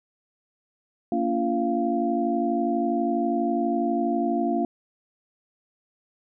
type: tone cluster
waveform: sine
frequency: 231.1 / 283.3 / 343.4 / 694 Hz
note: A#3 / C#4 / F4 / F5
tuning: -15 / +38 / -29 / -11 cents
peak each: -27 dBFS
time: 1.12-4.65 s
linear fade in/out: 2 ms
effects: none